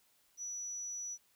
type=tone; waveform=sine; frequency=5900 Hz; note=F#8; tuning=6 cents flat; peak=-39 dBFS; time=0.37-1.18 s; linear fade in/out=50 ms; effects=white hiss -71 dBFS RMS until 1.35 s